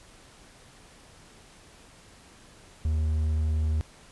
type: tone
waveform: triangle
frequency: 77.78 Hz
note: D#2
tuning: in tune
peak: -21 dBFS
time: 2.85-3.81 s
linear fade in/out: 0 ms
effects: pink hiss -53 dBFS RMS until 4.11 s + resampled to 24000 Hz